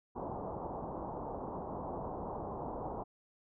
white low-pass noise, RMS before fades -41 dBFS, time 0.15-3.04 s, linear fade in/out 20 ms, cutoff 1000 Hz, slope 48 dB/octave, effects none

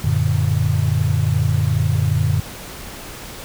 sine chord, Gb augmented, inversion none, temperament equal with one note detuned, 92.5 / 115.07 / 146.83 Hz, Gb2 / Bb2 / D3, 0 / -22 / 0 cents, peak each -19 dBFS, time 0.04-2.4 s, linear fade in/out 5 ms, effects pink hiss -34 dBFS RMS until 3.44 s

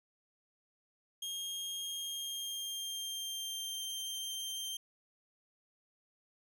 sawtooth tone with pitch glide, 3240 to 3153 Hz, G#7 to G7, -43 to +9 cents, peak -35 dBFS, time 1.22-4.77 s, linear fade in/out 5 ms, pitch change -48 cents, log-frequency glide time 1.78-3.86 s, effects none

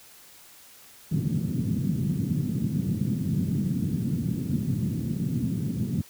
pink band-pass noise, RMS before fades -27 dBFS, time 1.11-6.02 s, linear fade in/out 10 ms, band 120 to 230 Hz, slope 24 dB/octave, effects white hiss -51 dBFS RMS until 6.09 s

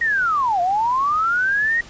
sine linear two-way sweep, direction down then up, 1900 to 684 to 1900 Hz, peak -16 dBFS, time 0.01-1.81 s, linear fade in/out 5 ms, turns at 0.61 s, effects pink hiss -42 dBFS RMS until 1.89 s + resampled to 16000 Hz

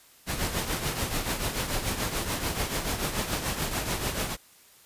pink noise with tremolo, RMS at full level -27 dBFS, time 0.26-4.37 s, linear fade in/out 50 ms, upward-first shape triangle, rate 6.9 Hz, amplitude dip 65%, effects white hiss -56 dBFS RMS until 4.85 s + resampled to 32000 Hz

